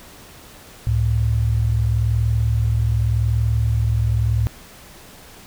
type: tone pair together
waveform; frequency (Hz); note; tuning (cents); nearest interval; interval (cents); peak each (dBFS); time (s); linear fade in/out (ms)
sine; 69.6 / 110.48; C#2 / A2; +8 / +8; minor sixth; 800; -20 / -17; 0.87-4.47; 0
effects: pink hiss -43 dBFS RMS until 5.46 s